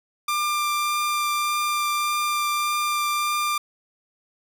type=tone with vibrato; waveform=sawtooth; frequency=1191 Hz; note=D6; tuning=24 cents sharp; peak=-18 dBFS; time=0.28-3.58 s; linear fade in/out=5 ms; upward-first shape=triangle; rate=1.7 Hz; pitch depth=9 cents each way; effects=none